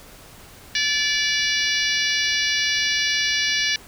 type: harmonic tone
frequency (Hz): 579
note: D5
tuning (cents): -25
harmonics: 3 / 4 / 5 / 6 / 7 / 8 / 9 / 10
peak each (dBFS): -25 / -26 / -27 / -28 / -28 / -29 / -30 / -30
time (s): 0.75-3.76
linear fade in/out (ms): 2
effects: pink hiss -45 dBFS RMS until 3.87 s